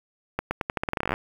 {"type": "accelerating click train", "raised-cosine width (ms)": 0.5, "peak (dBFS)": -10, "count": 18, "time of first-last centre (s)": [0.39, 1.14], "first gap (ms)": 120, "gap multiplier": 0.85, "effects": ["7-bit"]}